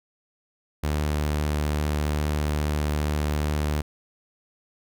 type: tone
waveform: sawtooth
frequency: 74.8 Hz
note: D2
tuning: 32 cents sharp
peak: -19 dBFS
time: 0.83-3.82 s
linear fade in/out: 10 ms
effects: none